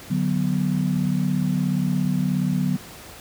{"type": "chord", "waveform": "sine", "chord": "B minor", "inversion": "first", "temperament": "just", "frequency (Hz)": [148.16, 185.21, 246.9], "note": ["D3", "F#3", "B3"], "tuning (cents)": [16, 2, 0], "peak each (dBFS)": [-24, -22, -26], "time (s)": [0.1, 2.77], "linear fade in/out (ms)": 10, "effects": ["pink hiss -41 dBFS RMS until 3.2 s", "high-pass 60 Hz 12 dB/octave"]}